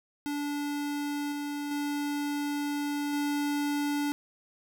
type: tone with level steps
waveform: square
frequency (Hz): 290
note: D4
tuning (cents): -22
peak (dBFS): -31 / -33 / -30 / -28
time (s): 0.26-4.12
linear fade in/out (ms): 0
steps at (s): 1.32 / 1.71 / 3.13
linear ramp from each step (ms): 2
effects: none